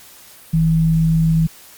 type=tone pair together; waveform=sine; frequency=40.35 / 161.4 Hz; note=E1 / E3; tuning=-36 / -36 cents; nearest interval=2 octaves; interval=2400 cents; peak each=-23 / -12 dBFS; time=0.53-1.47 s; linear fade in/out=10 ms; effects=white hiss -43 dBFS RMS until 1.77 s + Opus 48 kbps